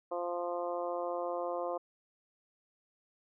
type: harmonic tone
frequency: 174.61 Hz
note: F3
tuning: in tune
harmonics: 2 / 3 / 4 / 5 / 6 / 7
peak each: -41 / -36 / -39 / -46 / -42 / -48 dBFS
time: 0.11-1.78 s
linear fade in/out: 10 ms
effects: none